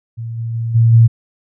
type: tone with level steps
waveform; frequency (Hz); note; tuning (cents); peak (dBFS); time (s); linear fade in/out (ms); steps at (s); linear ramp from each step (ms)
sine; 115; A#2; -23; -22 / -19 / -17 / -7 / -4; 0.17-1.08; 20; 0.37 / 0.53 / 0.74 / 0.92; 20
effects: none